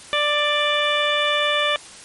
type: harmonic tone with a mistuned harmonic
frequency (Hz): 590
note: D5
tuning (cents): +8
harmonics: 1 / 2 / 3 / 4 / 5 / 6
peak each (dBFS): -23 / -24 / -25 / -25 / -26 / -24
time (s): 0.13-1.76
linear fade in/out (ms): 0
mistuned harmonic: 6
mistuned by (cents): -16
effects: white hiss -41 dBFS RMS until 2.04 s + MP3 48 kbps